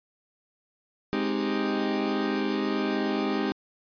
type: chord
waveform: 40% pulse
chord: Ab major seventh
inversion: none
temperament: equal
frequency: 207.7 / 261.6 / 311.1 / 392 Hz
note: Ab3 / C4 / Eb4 / G4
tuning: 0 / 0 / 0 / 0 cents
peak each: -30 dBFS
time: 1.13-3.52 s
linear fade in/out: 0 ms
effects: resampled to 11025 Hz